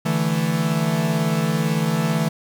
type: chord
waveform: 45% pulse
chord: D suspended second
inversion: none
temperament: equal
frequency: 146.83 / 164.81 / 220 Hz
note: D3 / E3 / A3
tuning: 0 / 0 / 0 cents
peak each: -25 / -21 / -24 dBFS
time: 0.05-2.29 s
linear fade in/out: 10 ms
effects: 9-bit